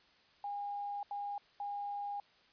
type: tone bursts at uneven times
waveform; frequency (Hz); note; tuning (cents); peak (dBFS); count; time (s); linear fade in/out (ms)
sine; 813; G#5; -37; -37; 3; 0.44-1.03 / 1.11-1.38 / 1.6-2.2; 2
effects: white hiss -66 dBFS RMS until 2.52 s + resampled to 11025 Hz